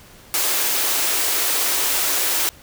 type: high-pass noise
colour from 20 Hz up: white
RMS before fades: -20 dBFS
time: 0.34-2.49 s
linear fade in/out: 0 ms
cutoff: 290 Hz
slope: 48 dB/octave
effects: pink hiss -46 dBFS RMS until 2.62 s